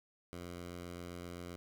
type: tone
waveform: 10% pulse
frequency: 87.6 Hz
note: F2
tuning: 6 cents sharp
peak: -36 dBFS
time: 0.33-1.56 s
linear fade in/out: 0 ms
effects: none